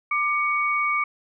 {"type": "tone pair together", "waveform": "sine", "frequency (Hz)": [1187, 2241], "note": ["D6", "C#7"], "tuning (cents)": [18, 18], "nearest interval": "major seventh", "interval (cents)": 1100, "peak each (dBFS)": [-23, -23], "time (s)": [0.11, 1.04], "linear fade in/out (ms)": 5, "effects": []}